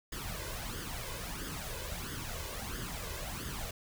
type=noise with flanger; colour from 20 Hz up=pink; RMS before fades=-40 dBFS; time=0.12-3.71 s; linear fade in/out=5 ms; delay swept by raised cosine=0.6 to 2 ms; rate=1.5 Hz; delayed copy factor=+0.65; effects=none